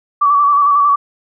sine tone with vibrato, 1149 Hz, D6, 38 cents flat, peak -8 dBFS, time 0.21-0.96 s, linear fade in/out 10 ms, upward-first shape square, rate 11 Hz, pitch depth 33 cents each way, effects none

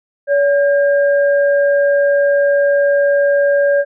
sine tone pair together, 568.2 / 1609 Hz, C#5 / G6, +43 / +45 cents, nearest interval octave + tritone, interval 1802 cents, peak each -10 / -20 dBFS, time 0.27-3.85 s, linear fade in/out 50 ms, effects none

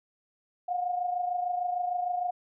sine tone pair together, 713.4 / 740 Hz, F5 / F#5, +37 / 0 cents, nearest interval minor second, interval 63 cents, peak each -28 / -35 dBFS, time 0.68-2.31 s, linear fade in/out 10 ms, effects none

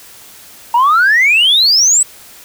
sine exponential sweep, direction up, 917 to 8120 Hz, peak -5 dBFS, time 0.74-2.03 s, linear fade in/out 5 ms, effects tanh soft clip ceiling -4 dBFS + white hiss -38 dBFS RMS until 2.44 s

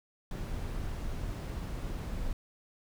brown noise, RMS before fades -36 dBFS, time 0.31-2.33 s, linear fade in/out 2 ms, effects none

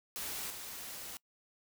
white noise with level steps, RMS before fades -40 / -45 dBFS, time 0.16-1.17 s, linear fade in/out 0 ms, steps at 0.5 s, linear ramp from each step 5 ms, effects noise-tail reverb RT60 0.1 s tail -24 dB re dry

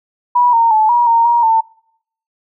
sine tone with pitch steps, 975 / 921 / 867 / 958 / 924 / 946 / 897 Hz, B5 / A#5 / A5 / A#5 / A#5 / A#5 / A5, -23 / -21 / -26 / +47 / -16 / +25 / +33 cents, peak -8 dBFS, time 0.35-1.61 s, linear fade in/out 10 ms, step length 180 ms, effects noise-tail reverb RT60 0.7 s tail -26 dB re dry

